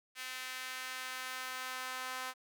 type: tone with high-pass filter sweep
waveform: sawtooth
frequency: 257.2 Hz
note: C4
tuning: 30 cents flat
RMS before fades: -42 dBFS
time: 0.15-2.34 s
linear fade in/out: 50 ms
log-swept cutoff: 2000 to 1100 Hz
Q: 1.3
effects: none

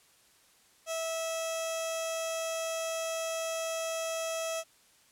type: tone with notch filter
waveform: 15% pulse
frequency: 652 Hz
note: E5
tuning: 19 cents flat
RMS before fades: -34 dBFS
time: 0.86-4.64 s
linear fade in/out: 50 ms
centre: 1700 Hz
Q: 0.7
effects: white hiss -63 dBFS RMS until 5.11 s + low-pass 11000 Hz 12 dB/octave

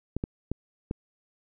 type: clicks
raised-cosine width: 3 ms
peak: -16 dBFS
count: 4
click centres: 0.166 / 0.239 / 0.516 / 0.911 s
effects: none

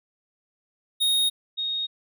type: tone pair in turn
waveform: square / sine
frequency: 3729 / 3729 Hz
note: A#7 / A#7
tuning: 0 / 0 cents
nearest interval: unison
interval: 0 cents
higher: neither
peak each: -20 / -25 dBFS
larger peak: first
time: 1-1.3 / 1.57-1.87 s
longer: neither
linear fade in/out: 20 ms
effects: none

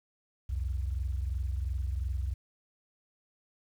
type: tone pair together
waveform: sine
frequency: 63.96 / 86.8 Hz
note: C2 / F2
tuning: -39 / -10 cents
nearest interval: perfect fourth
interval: 529 cents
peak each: -30 / -35 dBFS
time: 0.49-2.34 s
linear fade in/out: 10 ms
effects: tanh soft clip ceiling -23 dBFS + 10-bit

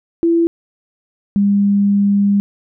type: tone pair in turn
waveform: sine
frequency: 335.6 / 201.3 Hz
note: E4 / G3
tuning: +31 / +46 cents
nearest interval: major sixth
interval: 885 cents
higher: first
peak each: -10 dBFS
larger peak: neither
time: 0.23-0.47 / 1.36-2.4 s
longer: second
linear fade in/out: 0 ms
effects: none

